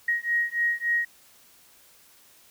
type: beating tone pair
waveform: sine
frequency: 1883 / 1886.5 Hz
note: A#6 / A#6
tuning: +17 / +20 cents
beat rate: 3.5 Hz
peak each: -26 dBFS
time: 0.08-1.05 s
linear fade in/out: 5 ms
effects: white hiss -56 dBFS RMS until 2.5 s